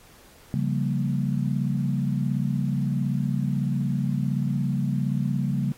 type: chord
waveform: sine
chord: G half-diminished seventh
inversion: second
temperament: equal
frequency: 138.59 / 174.61 / 196 / 233.1 Hz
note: Db3 / F3 / G3 / Bb3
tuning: 0 / 0 / 0 / 0 cents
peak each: -25 / -31 / -28 / -30 dBFS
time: 0.54-5.72 s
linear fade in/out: 0 ms
effects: pink hiss -53 dBFS RMS until 5.77 s + AAC 48 kbps